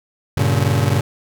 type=chord; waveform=40% pulse; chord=G diminished; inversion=none; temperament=just; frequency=98 / 117.6 / 141.12 Hz; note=G2 / Bb2 / Db3; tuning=0 / +16 / +31 cents; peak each=-18 dBFS; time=0.37-1.01 s; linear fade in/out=5 ms; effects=none